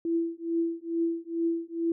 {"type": "tone with tremolo", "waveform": "sine", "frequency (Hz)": 333.7, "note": "E4", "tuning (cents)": 21, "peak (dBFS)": -22, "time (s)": [0.05, 1.92], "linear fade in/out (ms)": 2, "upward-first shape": "triangle", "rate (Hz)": 2.3, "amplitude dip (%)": 100, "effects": []}